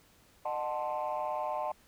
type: chord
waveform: sine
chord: D# diminished seventh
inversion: none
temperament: equal with one note detuned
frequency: 610.9 / 740 / 880 / 1046.5 Hz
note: D#5 / F#5 / A5 / C6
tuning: -32 / 0 / 0 / 0 cents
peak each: -35 / -36 / -35 / -38 dBFS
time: 0.45-1.72 s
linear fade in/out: 5 ms
effects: tanh soft clip ceiling -26 dBFS + pink hiss -63 dBFS RMS until 1.87 s